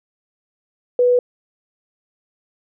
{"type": "tone", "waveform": "sine", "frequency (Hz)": 492.3, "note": "B4", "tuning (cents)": -6, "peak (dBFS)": -11, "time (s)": [0.99, 1.19], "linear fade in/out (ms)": 2, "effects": []}